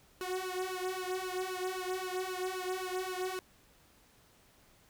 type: tone with flanger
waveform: sawtooth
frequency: 370 Hz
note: F#4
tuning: in tune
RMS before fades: -37 dBFS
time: 0.21-3.39 s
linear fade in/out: 0 ms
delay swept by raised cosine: 0.7 to 2.6 ms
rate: 3.8 Hz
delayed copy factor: +0.95
effects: pink hiss -64 dBFS RMS until 4.89 s